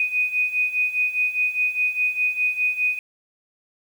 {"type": "beating tone pair", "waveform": "sine", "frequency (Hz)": [2487, 2491.9], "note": ["D#7", "D#7"], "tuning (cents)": [-1, 2], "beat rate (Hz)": 4.9, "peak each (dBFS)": [-25, -21], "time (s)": [0, 2.99], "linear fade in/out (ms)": 2, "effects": ["8-bit"]}